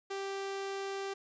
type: tone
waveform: sawtooth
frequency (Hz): 392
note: G4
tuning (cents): 0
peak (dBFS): -32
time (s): 0.1-1.14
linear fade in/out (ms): 10
effects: resampled to 16000 Hz + 11-bit